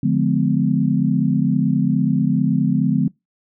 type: chord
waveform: sine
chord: D diminished seventh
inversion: none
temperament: just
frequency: 146.83 / 176.2 / 211.4 / 253.7 Hz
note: D3 / F3 / Ab3 / Cb4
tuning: 0 / +16 / +31 / +47 cents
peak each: -20 dBFS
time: 0.03-3.08 s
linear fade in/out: 5 ms
effects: noise-tail reverb RT60 0.2 s tail -24 dB re dry